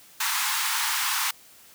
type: high-pass noise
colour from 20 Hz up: pink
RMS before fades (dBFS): -26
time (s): 0.2-1.31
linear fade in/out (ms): 5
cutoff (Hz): 840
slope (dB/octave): 96
effects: white hiss -52 dBFS RMS until 1.74 s + high-pass 60 Hz 12 dB/octave